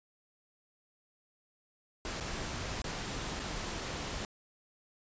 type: noise with dropouts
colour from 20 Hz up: pink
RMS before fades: -38 dBFS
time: 2.05-4.25 s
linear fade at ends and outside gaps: 1 ms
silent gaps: 2.201-2.207 / 2.819-2.842 / 3.394-3.398 s
effects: resampled to 16000 Hz